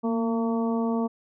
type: harmonic tone with a mistuned harmonic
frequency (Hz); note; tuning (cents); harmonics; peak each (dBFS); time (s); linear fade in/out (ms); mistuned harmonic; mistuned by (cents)
227.3; A#3; -43; 1 / 2 / 3 / 4 / 5; -24 / -30 / -34 / -36 / -38; 0.03-1.08; 20; 1; +32
effects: none